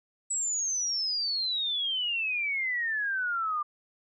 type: exponential sweep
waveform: sine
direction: down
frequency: 7902 to 1184 Hz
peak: -27 dBFS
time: 0.3-3.63 s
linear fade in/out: 10 ms
effects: none